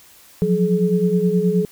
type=tone cluster; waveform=sine; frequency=174.4 / 183.9 / 425.8 Hz; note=F3 / F#3 / G#4; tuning=-2 / -10 / +43 cents; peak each=-19 dBFS; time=0.42-1.65 s; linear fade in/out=0 ms; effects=white hiss -48 dBFS RMS until 1.71 s